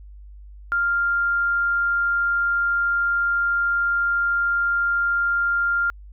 sine tone, 1396.9 Hz, F6, in tune, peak -18 dBFS, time 0.72-5.9 s, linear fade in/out 0 ms, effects added 50 Hz sine -39 dBFS peak until 6.12 s

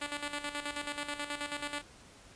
5% pulse tone with tremolo, 291 Hz, D4, 16 cents flat, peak -23 dBFS, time 0.01-1.82 s, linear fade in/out 10 ms, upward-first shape square, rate 9.3 Hz, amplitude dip 65%, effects pink hiss -56 dBFS RMS until 2.35 s + resampled to 22050 Hz

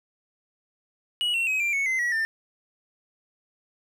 triangle tone with pitch steps, 2916 / 2721 / 2539 / 2369 / 2210 / 2062 / 1923.8 / 1795 Hz, F#7 / F7 / D#7 / D7 / C#7 / C7 / B6 / A6, -26 / -46 / +34 / +14 / -6 / -26 / -46 / +34 cents, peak -21 dBFS, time 1.21-2.25 s, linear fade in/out 0 ms, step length 130 ms, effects none

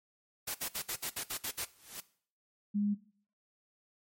white noise bursts, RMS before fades -36 dBFS, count 9, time 0.47-1.651 s, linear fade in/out 10 ms, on 77 ms, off 61 ms
white noise with exponential growth, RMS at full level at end -40 dBFS, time 1.64-2 s, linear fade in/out 1 ms, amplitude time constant 78 ms
sine tone, 205.4 Hz, G#3, 19 cents flat, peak -28 dBFS, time 2.74-2.95 s, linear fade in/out 20 ms
effects noise-tail reverb RT60 0.5 s tail -18 dB re dry + MP3 64 kbps

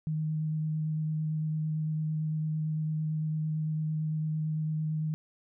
sine tone with vibrato, 155.56 Hz, D#3, in tune, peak -28 dBFS, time 0.07-5.14 s, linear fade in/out 0 ms, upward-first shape square, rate 8.9 Hz, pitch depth 9 cents each way, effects none

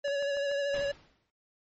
square tone with vibrato, 565 Hz, C#5, 33 cents sharp, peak -29 dBFS, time 0.04-0.92 s, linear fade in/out 10 ms, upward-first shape sine, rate 13 Hz, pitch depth 28 cents each way
click train, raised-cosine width 0.5 ms, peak -32 dBFS, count 4, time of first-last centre 0.08-0.515 s, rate 6.9 Hz
pink noise with exponential decay, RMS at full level -39 dBFS, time 0.74-1.3 s, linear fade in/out 0 ms, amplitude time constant 120 ms
effects low-pass 5000 Hz 12 dB/octave + MP3 32 kbps

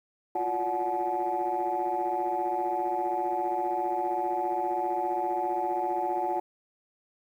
sine tone cluster, 344.2 / 359.3 / 576 / 740 / 857 Hz, F4 / F4 / D5 / F#5 / A5, -25 / +49 / -34 / 0 / -46 cents, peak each -36 / -34 / -36 / -29 / -30 dBFS, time 0.35-6.4 s, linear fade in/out 5 ms, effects tanh soft clip ceiling -19 dBFS + 10-bit

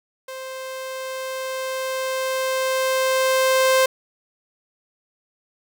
sawtooth tone with level ramp, 523.3 Hz, C5, in tune, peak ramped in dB -28 to -10 dBFS, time 0.28-3.86 s, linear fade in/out 5 ms, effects none

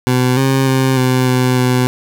20% pulse tone with pitch steps, 126.4 / 134.1 / 132 / 128.1 / 127 / 126 Hz, B2 / C3 / C3 / C3 / B2 / B2, +41 / +43 / +16 / -36 / +49 / +35 cents, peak -6 dBFS, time 0.07-1.87 s, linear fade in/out 0 ms, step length 300 ms, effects none

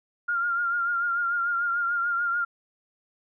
sine tone with vibrato, 1400 Hz, F6, 4 cents sharp, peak -23 dBFS, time 0.28-2.45 s, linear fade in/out 10 ms, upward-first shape triangle, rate 6.8 Hz, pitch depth 46 cents each way, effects none

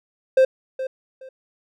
triangle tone with echo, 524 Hz, C5, 2 cents sharp, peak -9 dBFS, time 0.37-0.45 s, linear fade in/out 5 ms, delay 420 ms, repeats 2, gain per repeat -13 dB, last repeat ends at 1.29 s, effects none

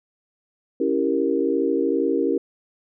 sine chord, C# diminished seventh, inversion none, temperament equal, 277.2 / 329.6 / 392 / 466.2 Hz, C#4 / E4 / G4 / Bb4, 0 / 0 / 0 / 0 cents, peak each -24 dBFS, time 0.8-2.38 s, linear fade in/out 5 ms, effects none

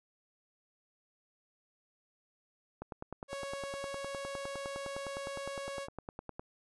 click train, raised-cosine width 1 ms, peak -27 dBFS, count 36, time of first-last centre 2.82-6.395 s, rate 9.79 Hz
sawtooth tone, 554.4 Hz, C#5, in tune, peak -35 dBFS, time 3.28-5.88 s, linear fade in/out 50 ms
effects resampled to 24000 Hz

